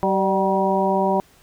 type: harmonic tone with a mistuned harmonic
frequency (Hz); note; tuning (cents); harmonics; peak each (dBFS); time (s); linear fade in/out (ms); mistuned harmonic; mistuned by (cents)
191.7; G3; -38; 1 / 2 / 3 / 4 / 5; -23 / -23 / -23 / -23 / -23; 0.03-1.2; 0; 3; +48
effects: pink hiss -54 dBFS RMS until 1.42 s